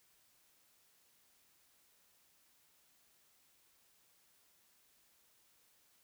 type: silence
effects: white hiss -71 dBFS RMS until 6.03 s